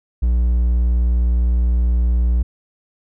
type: tone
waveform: triangle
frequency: 59.7 Hz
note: A#1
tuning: 42 cents sharp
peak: -11 dBFS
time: 0.22-2.43 s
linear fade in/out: 10 ms
effects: none